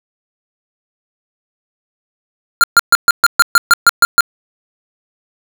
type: tone bursts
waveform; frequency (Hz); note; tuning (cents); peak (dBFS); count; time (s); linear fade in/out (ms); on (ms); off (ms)
square; 1396.9; F6; 0; -4; 11; 2.61-4.207; 0; 27; 130
effects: none